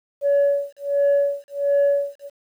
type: tone with tremolo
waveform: sine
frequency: 566 Hz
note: C#5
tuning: 36 cents sharp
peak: -12 dBFS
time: 0.21-2.3 s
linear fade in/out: 50 ms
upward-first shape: sine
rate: 1.4 Hz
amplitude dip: 100%
effects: tanh soft clip ceiling -12 dBFS + 9-bit